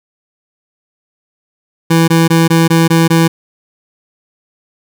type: tone bursts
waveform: 25% pulse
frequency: 164.81 Hz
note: E3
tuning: in tune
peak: -3 dBFS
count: 7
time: 1.9-3.28 s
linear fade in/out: 10 ms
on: 180 ms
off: 20 ms
effects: none